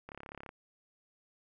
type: click train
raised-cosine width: 0.5 ms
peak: -30 dBFS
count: 15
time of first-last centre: 0.09-0.491 s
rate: 34.9 Hz
effects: none